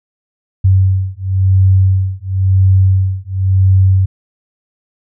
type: beating tone pair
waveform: sine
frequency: 94.5 / 95.46 Hz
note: F#2 / G2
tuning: +37 / -45 cents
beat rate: 0.96 Hz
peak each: -11 dBFS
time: 0.64-4.06 s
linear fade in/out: 10 ms
effects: none